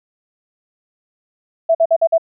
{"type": "tone bursts", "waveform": "sine", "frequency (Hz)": 659.3, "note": "E5", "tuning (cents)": 0, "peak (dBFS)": -9, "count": 5, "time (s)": [1.69, 2.181], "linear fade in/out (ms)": 10, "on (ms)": 59, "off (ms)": 49, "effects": []}